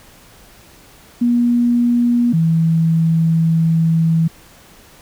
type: tone pair in turn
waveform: sine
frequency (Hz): 240 / 163.27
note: B3 / E3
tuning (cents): -49 / -16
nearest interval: perfect fifth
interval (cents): 667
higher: first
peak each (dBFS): -11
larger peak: neither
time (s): 1.21-2.33 / 2.33-4.28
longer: second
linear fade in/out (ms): 10
effects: pink hiss -45 dBFS RMS until 5.01 s